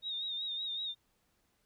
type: tone with vibrato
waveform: sine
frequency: 3719 Hz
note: A#7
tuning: 5 cents flat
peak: -35 dBFS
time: 0.02-0.95 s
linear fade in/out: 50 ms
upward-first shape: sine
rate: 5.3 Hz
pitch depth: 57 cents each way
effects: pink hiss -75 dBFS RMS until 1.65 s